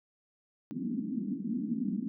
pink band-pass noise, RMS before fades -34 dBFS, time 0.71-2.08 s, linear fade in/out 0 ms, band 200 to 270 Hz, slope 48 dB/octave, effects none

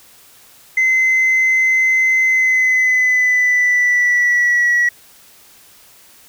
sine tone with pitch glide, 2055 to 1928.5 Hz, C7 to B6, -32 to -42 cents, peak -9 dBFS, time 0.77-4.89 s, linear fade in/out 5 ms, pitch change -110 cents, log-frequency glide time 2.25-4.7 s, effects tanh soft clip ceiling -9 dBFS + white hiss -46 dBFS RMS until 6.28 s

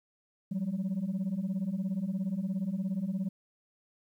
sine beating tone pair, 179.6 / 196.6 Hz, F3 / G3, +49 / +5 cents, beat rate 17 Hz, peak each -32 / -30 dBFS, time 0.51-3.29 s, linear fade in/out 10 ms, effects tanh soft clip ceiling -27 dBFS + 11-bit

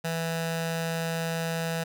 15% pulse tone with notch filter, 164.81 Hz, E3, in tune, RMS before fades -30 dBFS, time 0.04-1.84 s, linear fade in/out 10 ms, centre 330 Hz, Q 1.2, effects none

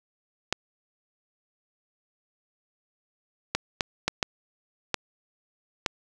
clicks, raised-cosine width 0.2 ms, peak -6 dBFS, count 7, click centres 0.526 / 3.55 / 3.808 / 4.08 / 4.228 / 4.943 / 5.862 s, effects none

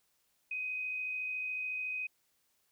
sine tone with amplitude modulation, 2510 Hz, D#7, 15 cents sharp, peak -33 dBFS, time 0.51-2.07 s, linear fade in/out 5 ms, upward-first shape sine, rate 53.9 Hz, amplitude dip 30%, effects white hiss -75 dBFS RMS until 2.71 s

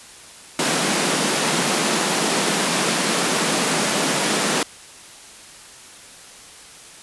pink high-pass noise, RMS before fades -20 dBFS, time 0.59-4.63 s, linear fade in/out 2 ms, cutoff 160 Hz, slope 48 dB/octave, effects white hiss -42 dBFS RMS until 7.02 s + resampled to 24000 Hz

